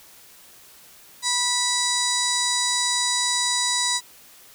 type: harmonic tone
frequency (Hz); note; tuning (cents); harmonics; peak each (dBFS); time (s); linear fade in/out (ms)
982; B5; -10; 1 / 2 / 4 / 5 / 6 / 7 / 8 / 9; -29 / -30 / -25 / -29 / -31 / -29 / -31 / -29; 1.22-4.01; 50
effects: white hiss -49 dBFS RMS until 4.54 s